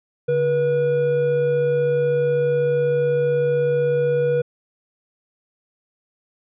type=tone pair together; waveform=triangle; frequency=143.95 / 484.2 Hz; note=D3 / B4; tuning=-34 / -34 cents; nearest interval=octave + major sixth; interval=2100 cents; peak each=-23 / -15 dBFS; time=0.28-4.42 s; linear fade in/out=10 ms; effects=resampled to 8000 Hz

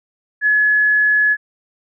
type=tone; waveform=sine; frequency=1700 Hz; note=G#6; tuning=40 cents sharp; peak=-11 dBFS; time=0.41-1.37 s; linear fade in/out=50 ms; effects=none

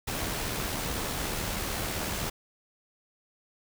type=noise with amplitude modulation; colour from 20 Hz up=pink; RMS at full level=-31 dBFS; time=0.07-2.3 s; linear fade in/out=10 ms; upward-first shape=sine; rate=76.1 Hz; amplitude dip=30%; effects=none

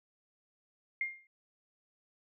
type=tone with exponential decay; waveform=sine; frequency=2119 Hz; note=C7; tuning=21 cents sharp; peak=-28 dBFS; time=1.01-1.27 s; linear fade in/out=2 ms; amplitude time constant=56 ms; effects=none

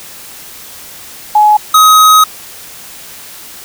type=tone pair in turn; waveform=sine / square; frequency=844 / 1264.6 Hz; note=G#5 / D#6; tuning=+28 / +28 cents; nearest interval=perfect fifth; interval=700 cents; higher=second; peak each=-3 dBFS; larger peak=neither; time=1.35-1.57 / 1.74-2.24 s; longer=second; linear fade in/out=5 ms; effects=white hiss -31 dBFS RMS until 3.64 s

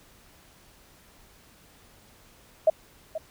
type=tone with echo; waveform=sine; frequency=635 Hz; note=D#5; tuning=35 cents sharp; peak=-14 dBFS; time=2.67-2.7 s; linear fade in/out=5 ms; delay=480 ms; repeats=1; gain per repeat=-14 dB; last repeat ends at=3.18 s; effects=pink hiss -56 dBFS RMS until 3.3 s

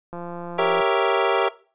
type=click train; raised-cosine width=1 ms; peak=-21 dBFS; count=118; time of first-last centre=0.13-0.806 s; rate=173 Hz
type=chord; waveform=25% pulse; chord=G diminished seventh; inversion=none; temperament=equal; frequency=392 / 466.2 / 554.4 / 659.3 Hz; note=G4 / Bb4 / Db5 / Fb5; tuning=0 / 0 / 0 / 0 cents; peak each=-19 / -19 / -21 / -20 dBFS; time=0.58-1.49 s; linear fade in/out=10 ms
effects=noise-tail reverb RT60 0.4 s tail -19 dB re dry + resampled to 8000 Hz

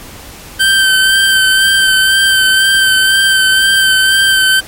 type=tone with vibrato; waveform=25% pulse; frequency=1552 Hz; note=G6; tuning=18 cents flat; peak=-3 dBFS; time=0.59-4.61 s; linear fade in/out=20 ms; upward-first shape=sine; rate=2 Hz; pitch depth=20 cents each way; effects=pink hiss -32 dBFS RMS until 4.67 s + MP3 64 kbps

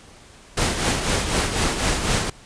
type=noise with tremolo; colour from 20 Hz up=pink; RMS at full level=-19 dBFS; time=0.57-2.3 s; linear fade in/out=5 ms; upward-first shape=triangle; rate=4 Hz; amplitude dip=60%; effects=pink hiss -47 dBFS RMS until 2.45 s + resampled to 22050 Hz

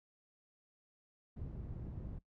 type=low-pass noise; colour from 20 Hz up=white; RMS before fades=-45 dBFS; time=1.36-2.19 s; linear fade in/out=10 ms; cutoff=130 Hz; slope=12 dB/octave; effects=noise-tail reverb RT60 0.1 s tail -18 dB re dry

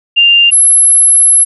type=tone pair in turn; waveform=sine; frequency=2794 / 11029 Hz; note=F7 / F9; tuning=0 / -23 cents; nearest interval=2 octaves; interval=2377 cents; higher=second; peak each=-3 dBFS; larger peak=neither; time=0.16-0.51 / 0.51-1.45 s; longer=second; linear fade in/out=20 ms; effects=none

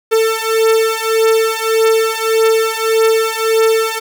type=beating tone pair; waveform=45% pulse; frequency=445.1 / 446.8 Hz; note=A4 / A4; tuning=+20 / +27 cents; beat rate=1.7 Hz; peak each=-14 dBFS; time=0.11-4 s; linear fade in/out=20 ms; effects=none

